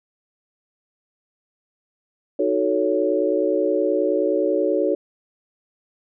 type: chord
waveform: sine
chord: D# half-diminished seventh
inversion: none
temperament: equal with one note detuned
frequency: 311.1 / 370 / 440 / 559.2 Hz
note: D#4 / F#4 / A4 / C#5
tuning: 0 / 0 / 0 / +15 cents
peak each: -24 / -23 / -23 / -22 dBFS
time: 2.39-4.95 s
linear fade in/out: 5 ms
effects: none